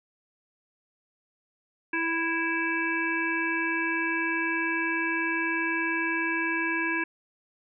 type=harmonic tone; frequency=329.6 Hz; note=E4; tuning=in tune; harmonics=1 / 3 / 5 / 7 / 8; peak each=-31 / -34 / -29 / -32 / -34 dBFS; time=1.93-7.04 s; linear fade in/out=5 ms; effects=none